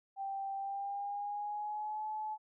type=tone with pitch glide; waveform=sine; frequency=784 to 859.9 Hz; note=G5 to A5; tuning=0 to -40 cents; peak=-36 dBFS; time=0.16-2.38 s; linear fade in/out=50 ms; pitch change=+160 cents; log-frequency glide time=0.56-2.06 s; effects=none